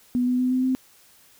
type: tone with pitch steps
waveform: sine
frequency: 246.9 / 249.9 / 253 / 256.1 / 259.2 Hz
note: B3 / B3 / B3 / C4 / C4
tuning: 0 / +21 / +42 / -37 / -16 cents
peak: -19 dBFS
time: 0.15-0.75 s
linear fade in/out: 0 ms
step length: 120 ms
effects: white hiss -55 dBFS RMS until 1.39 s